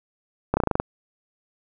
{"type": "slowing click train", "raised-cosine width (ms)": 1, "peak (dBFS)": -6, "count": 8, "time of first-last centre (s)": [0.54, 0.8], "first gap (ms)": 30, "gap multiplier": 1.07, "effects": []}